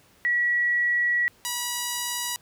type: tone pair in turn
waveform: sine / 5% pulse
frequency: 1930 / 969.7 Hz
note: B6 / B5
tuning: -40 / -32 cents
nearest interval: octave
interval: 1192 cents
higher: first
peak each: -20 / -15 dBFS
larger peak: second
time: 0.25-1.28 / 1.45-2.36 s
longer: first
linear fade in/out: 0 ms
effects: pink hiss -58 dBFS RMS until 2.41 s + high-pass 60 Hz 12 dB/octave